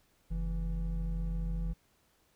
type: tone pair together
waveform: triangle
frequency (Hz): 46.3 / 165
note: F#1 / E3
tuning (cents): +2 / +2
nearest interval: octave + minor seventh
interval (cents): 2200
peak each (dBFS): -30 / -36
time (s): 0.3-1.74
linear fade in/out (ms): 20
effects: pink hiss -70 dBFS RMS until 2.35 s